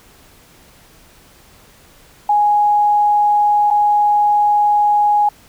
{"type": "tone with dropouts", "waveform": "sine", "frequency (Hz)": 830.6, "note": "G#5", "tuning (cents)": 0, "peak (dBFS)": -10, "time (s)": [2.29, 5.29], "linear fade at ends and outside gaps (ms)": 5, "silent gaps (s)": [3.704, 3.709], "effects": ["pink hiss -47 dBFS RMS until 5.48 s"]}